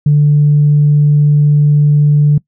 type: tone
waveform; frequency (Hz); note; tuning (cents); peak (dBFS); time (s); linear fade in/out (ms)
sine; 147.3; D3; +6; -4; 0.06-2.38; 5
effects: noise-tail reverb RT60 0.1 s tail -23 dB re dry + tanh soft clip ceiling -1 dBFS